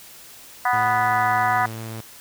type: harmonic tone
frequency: 246.9 Hz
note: B3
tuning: in tune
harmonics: 3 / 4 / 5 / 6 / 7 / 8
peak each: -21 / -23 / -25 / -27 / -28 / -29 dBFS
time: 0.65-1.66 s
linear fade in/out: 5 ms
type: tone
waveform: sawtooth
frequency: 112 Hz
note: A2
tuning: 31 cents sharp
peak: -27 dBFS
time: 0.73-2.01 s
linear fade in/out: 5 ms
effects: white hiss -44 dBFS RMS until 2.2 s